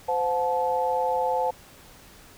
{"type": "tone cluster", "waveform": "sine", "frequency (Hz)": [515, 721, 869], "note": ["C5", "F#5", "A5"], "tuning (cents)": [-28, -45, -22], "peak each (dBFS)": [-26, -29, -25], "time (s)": [0.08, 1.51], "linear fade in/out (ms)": 10, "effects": ["pink hiss -50 dBFS RMS until 2.37 s"]}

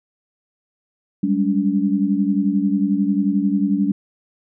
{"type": "tone cluster", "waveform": "sine", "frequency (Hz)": [193.8, 205, 286], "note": ["G3", "G#3", "D4"], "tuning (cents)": [-20, -22, -46], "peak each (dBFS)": -20, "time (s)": [1.23, 3.92], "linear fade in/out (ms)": 5, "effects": []}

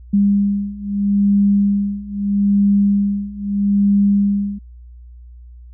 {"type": "beating tone pair", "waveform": "sine", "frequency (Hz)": [200.8, 201.58], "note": ["G3", "G3"], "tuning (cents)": [42, 49], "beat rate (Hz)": 0.78, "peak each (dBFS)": [-17, -15], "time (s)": [0.13, 4.59], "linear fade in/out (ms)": 10, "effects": ["added 60 Hz sine -36 dBFS peak until 5.73 s"]}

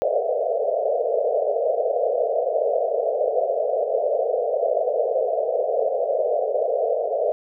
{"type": "band-pass noise", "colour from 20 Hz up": "white", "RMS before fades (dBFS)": -22, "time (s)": [0.02, 7.32], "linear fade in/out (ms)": 0, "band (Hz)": [440, 690], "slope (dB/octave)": 96, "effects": []}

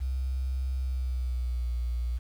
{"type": "tone with pitch glide", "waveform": "sine", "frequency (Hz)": [65.3, 59.88], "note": ["C2", "A#1"], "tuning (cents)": [-3, 47], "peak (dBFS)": -26, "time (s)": [0, 2.19], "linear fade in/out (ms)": 20, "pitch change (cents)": -150, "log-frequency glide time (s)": [0.76, 1.72], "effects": ["tanh soft clip ceiling -24 dBFS", "9-bit"]}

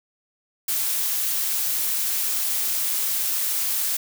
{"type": "noise", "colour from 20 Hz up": "blue", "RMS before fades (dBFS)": -24, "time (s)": [0.68, 3.97], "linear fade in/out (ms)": 5, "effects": []}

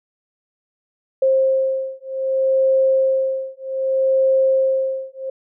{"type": "beating tone pair", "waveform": "sine", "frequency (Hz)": [530, 530.64], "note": ["C5", "C5"], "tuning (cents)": [22, 24], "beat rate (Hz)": 0.64, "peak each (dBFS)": -18, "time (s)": [1.22, 5.3], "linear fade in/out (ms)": 5, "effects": []}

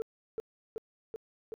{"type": "tone with echo", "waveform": "sine", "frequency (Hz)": 444.2, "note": "A4", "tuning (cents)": 16, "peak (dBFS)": -29, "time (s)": [0, 0.02], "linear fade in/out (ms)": 0, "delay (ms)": 380, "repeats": 4, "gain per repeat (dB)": -2, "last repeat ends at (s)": 1.54, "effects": ["tanh soft clip ceiling -29 dBFS"]}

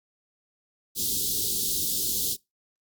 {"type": "band-stop noise", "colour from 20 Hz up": "white", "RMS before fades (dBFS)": -27, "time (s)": [0.95, 2.37], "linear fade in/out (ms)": 50, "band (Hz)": [450, 3400], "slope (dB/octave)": 48, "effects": ["noise-tail reverb RT60 0.2 s tail -22 dB re dry", "Opus 48 kbps"]}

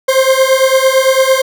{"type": "beating tone pair", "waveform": "40% pulse", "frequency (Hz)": [523.3, 532.2], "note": ["C5", "C5"], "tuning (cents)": [0, 29], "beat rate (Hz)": 8.9, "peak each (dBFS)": -10, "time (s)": [0.08, 1.42], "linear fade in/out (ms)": 10, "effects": []}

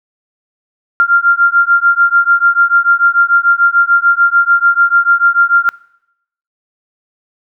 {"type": "beating tone pair", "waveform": "sine", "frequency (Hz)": [1388, 1394.8], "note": ["F6", "F6"], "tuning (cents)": [-11, -3], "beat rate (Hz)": 6.8, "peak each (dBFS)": -10, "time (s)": [1, 5.69], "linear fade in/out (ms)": 0, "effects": ["noise-tail reverb RT60 0.8 s tail -24 dB re dry"]}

